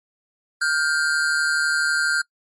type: tone pair together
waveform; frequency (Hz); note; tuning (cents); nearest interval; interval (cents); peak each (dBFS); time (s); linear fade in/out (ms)
square; 1416 / 1568; F6 / G6; +23 / 0; major second; 177; -22; 0.61-2.22; 10
effects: noise-tail reverb RT60 0.1 s tail -25 dB re dry + MP3 48 kbps